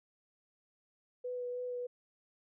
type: tone with vibrato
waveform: sine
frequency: 493.9 Hz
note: B4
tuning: in tune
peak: -36 dBFS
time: 1.24-1.87 s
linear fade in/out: 10 ms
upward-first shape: sine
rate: 3.2 Hz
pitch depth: 13 cents each way
effects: none